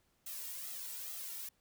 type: noise with flanger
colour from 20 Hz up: blue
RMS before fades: -44 dBFS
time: 0.26-1.49 s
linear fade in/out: 5 ms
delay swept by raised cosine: 1.5 to 2.17 ms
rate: 2.3 Hz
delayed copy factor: +0.7
effects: pink hiss -75 dBFS RMS until 1.6 s